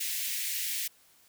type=high-pass noise; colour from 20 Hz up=white; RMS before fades=-33 dBFS; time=0-0.88 s; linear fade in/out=10 ms; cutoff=1800 Hz; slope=48 dB/octave; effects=white hiss -62 dBFS RMS until 1.28 s